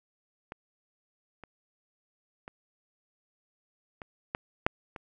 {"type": "clicks", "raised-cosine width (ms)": 0.5, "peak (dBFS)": [-24, -30, -27, -26, -15, -7, -25], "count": 7, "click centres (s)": [0.521, 1.437, 2.479, 4.018, 4.349, 4.665, 4.962], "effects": []}